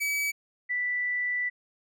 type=tone pair in turn; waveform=45% pulse / sine; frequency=2285 / 1973.9 Hz; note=D7 / B6; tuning=-48 / -1 cents; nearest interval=minor third; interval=253 cents; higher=first; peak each=-26 dBFS; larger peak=neither; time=0-0.32 / 0.69-1.5 s; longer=second; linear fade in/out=20 ms; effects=none